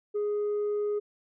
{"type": "tone", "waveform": "sine", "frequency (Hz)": 415.3, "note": "G#4", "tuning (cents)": 0, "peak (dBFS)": -24, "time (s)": [0.14, 1], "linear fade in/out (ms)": 20, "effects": ["tanh soft clip ceiling -25 dBFS"]}